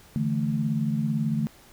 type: chord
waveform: sine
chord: D suspended second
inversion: none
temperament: equal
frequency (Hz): 146.83 / 164.81 / 220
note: D3 / E3 / A3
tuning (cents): 0 / 0 / 0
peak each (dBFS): -27 / -30 / -26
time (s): 0.16-1.47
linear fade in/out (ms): 0
effects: pink hiss -53 dBFS RMS until 1.72 s